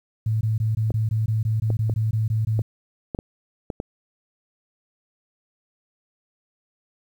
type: tone bursts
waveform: sine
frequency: 110 Hz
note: A2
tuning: in tune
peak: -19 dBFS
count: 14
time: 0.26-2.62 s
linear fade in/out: 5 ms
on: 150 ms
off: 20 ms
type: clicks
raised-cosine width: 2 ms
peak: -15 dBFS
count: 8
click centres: 0.905 / 1.703 / 1.897 / 2.592 / 3.148 / 3.189 / 3.702 / 3.801 s
effects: 9-bit